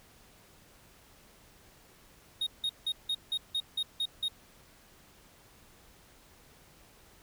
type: tone bursts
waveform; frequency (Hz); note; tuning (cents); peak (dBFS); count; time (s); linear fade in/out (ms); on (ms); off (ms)
triangle; 3731; A#7; +1; -27; 9; 2.41-4.283; 5; 57; 170
effects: pink hiss -59 dBFS RMS until 7.22 s